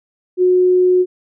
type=tone; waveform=sine; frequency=364.5 Hz; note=F#4; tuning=26 cents flat; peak=-9 dBFS; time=0.37-1.06 s; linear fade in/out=50 ms; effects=none